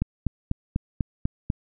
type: click train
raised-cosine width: 5 ms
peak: -11 dBFS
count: 7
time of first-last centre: 0.02-1.501 s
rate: 4.05 Hz
effects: none